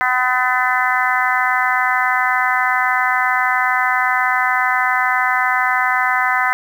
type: harmonic tone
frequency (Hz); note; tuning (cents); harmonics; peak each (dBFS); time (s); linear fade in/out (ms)
252.6; B3; +39; 3 / 4 / 5 / 6 / 7 / 8; -21 / -21 / -21 / -21 / -21 / -21; 0.01-6.53; 0
effects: 7-bit